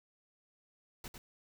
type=noise with echo; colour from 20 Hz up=pink; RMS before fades=-45 dBFS; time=1.04-1.08 s; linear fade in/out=2 ms; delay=100 ms; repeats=1; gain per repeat=-5 dB; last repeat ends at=1.18 s; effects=none